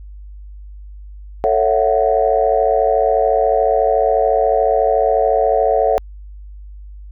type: chord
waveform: sine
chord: F# minor seventh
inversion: first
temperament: just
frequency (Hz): 444 / 555 / 666 / 740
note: A4 / C#5 / E5 / F#5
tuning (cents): +16 / +2 / +18 / 0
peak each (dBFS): -17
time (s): 1.44-5.98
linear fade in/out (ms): 0
effects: tanh soft clip ceiling -1 dBFS + added 50 Hz sine -32 dBFS peak until 7.11 s